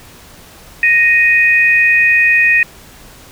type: tone pair together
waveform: sine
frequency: 1864.7 / 2489 Hz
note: A#6 / D#7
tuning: 0 / 0 cents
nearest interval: perfect fourth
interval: 500 cents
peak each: -10 dBFS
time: 0.83-2.63 s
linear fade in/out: 2 ms
effects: pink hiss -39 dBFS RMS until 3.31 s